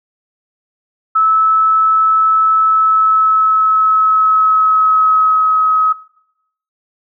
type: tone with pitch glide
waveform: sine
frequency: 1304 to 1274.2 Hz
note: E6 to D#6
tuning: -19 to +41 cents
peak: -8 dBFS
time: 1.15-5.93 s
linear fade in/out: 10 ms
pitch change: -40 cents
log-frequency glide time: 2.63-5.6 s
effects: noise-tail reverb RT60 0.8 s tail -21 dB re dry